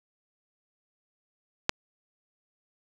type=click; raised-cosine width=0.2 ms; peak=-4 dBFS; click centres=1.694 s; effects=none